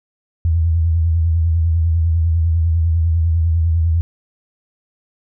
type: tone with vibrato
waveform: sine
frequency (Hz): 82.41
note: E2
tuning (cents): 0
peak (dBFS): -12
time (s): 0.45-4.01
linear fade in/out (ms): 0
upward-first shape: sine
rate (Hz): 10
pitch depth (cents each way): 63
effects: none